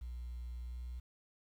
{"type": "tone with pitch glide", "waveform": "sine", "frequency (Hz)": [60.4, 61.14], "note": ["B1", "B1"], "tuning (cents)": [-38, -17], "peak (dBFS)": -39, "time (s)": [0.01, 1], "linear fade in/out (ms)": 10, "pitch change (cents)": 21, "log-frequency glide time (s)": [0.64, 0.8], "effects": ["tanh soft clip ceiling -39 dBFS", "11-bit"]}